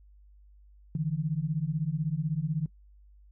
sine beating tone pair, 146.83 / 162.83 Hz, D3 / E3, 0 / -21 cents, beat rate 16 Hz, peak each -30 dBFS, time 0.95-2.66 s, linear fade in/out 2 ms, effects noise-tail reverb RT60 0.1 s tail -21 dB re dry + added 50 Hz sine -53 dBFS peak until 3.31 s

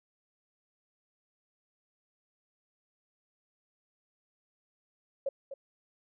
sine tone with echo, 548 Hz, C#5, 20 cents flat, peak -28 dBFS, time 5.26-5.29 s, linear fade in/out 5 ms, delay 250 ms, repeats 1, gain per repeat -10 dB, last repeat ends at 5.54 s, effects none

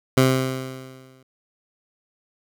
15% pulse tone with exponential decay, 130.81 Hz, C3, in tune, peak -6 dBFS, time 0.17-1.23 s, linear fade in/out 5 ms, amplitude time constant 230 ms, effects none

